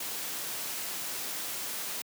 white noise, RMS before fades -36 dBFS, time 0-2.02 s, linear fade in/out 5 ms, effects high-pass 150 Hz 12 dB/octave

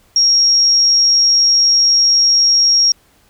sine tone, 5588 Hz, F8, in tune, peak -8 dBFS, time 0.16-2.92 s, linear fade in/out 2 ms, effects pink hiss -53 dBFS RMS until 3.29 s

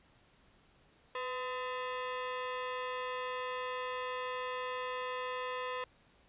sawtooth ring-modulated tone, 763 Hz, G5, 47 cents flat, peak -29 dBFS, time 1.15-5.84 s, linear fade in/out 2 ms, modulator 261 Hz, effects pink hiss -66 dBFS RMS until 6.28 s + resampled to 8000 Hz

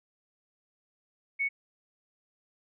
sine tone, 2217 Hz, C#7, in tune, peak -26 dBFS, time 1.39-1.49 s, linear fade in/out 20 ms, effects none

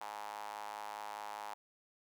sawtooth tone with high-pass filter, 104.8 Hz, G#2, 16 cents sharp, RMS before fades -45 dBFS, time 0.01-1.54 s, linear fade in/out 0 ms, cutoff 860 Hz, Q 4.7, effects none

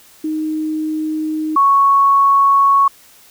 sine tone pair in turn, 311.1 / 1108.6 Hz, D#4 / C#6, 0 / 0 cents, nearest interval octave + minor seventh, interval 2200 cents, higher second, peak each -17 / -8 dBFS, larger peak second, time 0.24-1.56 / 1.56-2.88 s, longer neither, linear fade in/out 5 ms, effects white hiss -46 dBFS RMS until 3.3 s

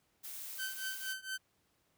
blue noise, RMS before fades -45 dBFS, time 0.23-1.14 s, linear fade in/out 20 ms
sawtooth tone with tremolo, 1538 Hz, G6, 33 cents flat, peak -32 dBFS, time 0.58-1.38 s, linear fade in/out 20 ms, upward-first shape triangle, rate 4.3 Hz, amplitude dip 95%
effects pink hiss -75 dBFS RMS until 1.97 s + high-pass 60 Hz 12 dB/octave

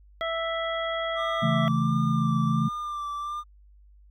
harmonic tone, 659.3 Hz, E5, in tune, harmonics 1 / 2 / 3 / 5, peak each -29 / -32 / -34 / -36 dBFS, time 0.21-1.68 s, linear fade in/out 0 ms
triangle tone with vibrato, 1187 Hz, D6, 18 cents sharp, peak -28 dBFS, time 1.15-3.44 s, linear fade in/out 50 ms, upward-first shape sine, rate 1.4 Hz, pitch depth 33 cents each way
sine chord, A major, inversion first, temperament just, 137.5 / 165 / 220 Hz, C#3 / E3 / A3, -14 / +2 / 0 cents, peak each -26 dBFS, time 1.42-2.69 s, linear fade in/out 10 ms
effects added 50 Hz sine -51 dBFS peak until 4.1 s

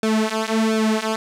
sawtooth tone with flanger, 220 Hz, A3, in tune, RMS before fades -20 dBFS, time 0.03-1.16 s, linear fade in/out 2 ms, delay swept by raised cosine 1 to 5.1 ms, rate 1.4 Hz, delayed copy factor -0.9, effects low-pass 9000 Hz 12 dB/octave + 8-bit

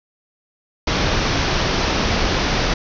pink low-pass noise, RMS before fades -19 dBFS, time 0.87-2.74 s, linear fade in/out 5 ms, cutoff 6000 Hz, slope 96 dB/octave, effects none

